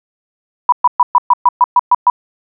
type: tone bursts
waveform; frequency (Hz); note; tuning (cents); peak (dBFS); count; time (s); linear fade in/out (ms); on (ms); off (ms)
sine; 983; B5; -8; -4; 10; 0.69-2.1; 2; 33; 120
effects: none